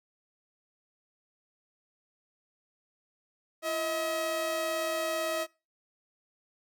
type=tone pair together; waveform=sawtooth; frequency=337.8 / 637.7 Hz; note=E4 / D#5; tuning=+42 / +42 cents; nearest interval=major seventh; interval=1100 cents; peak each=-35 / -26 dBFS; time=3.62-5.47 s; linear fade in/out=50 ms; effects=noise-tail reverb RT60 0.3 s tail -24 dB re dry